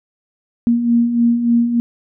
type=beating tone pair; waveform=sine; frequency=232.9 / 236.3 Hz; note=A#3 / A#3; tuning=-1 / +24 cents; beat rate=3.4 Hz; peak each=-20 / -12 dBFS; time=0.67-1.8 s; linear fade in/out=0 ms; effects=none